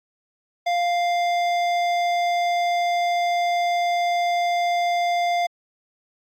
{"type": "tone with hard clipping", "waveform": "sine", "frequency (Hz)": 698.5, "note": "F5", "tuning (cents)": 0, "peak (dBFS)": -21, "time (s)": [0.66, 5.47], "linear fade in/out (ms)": 10, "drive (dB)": 13, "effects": ["AAC 64 kbps"]}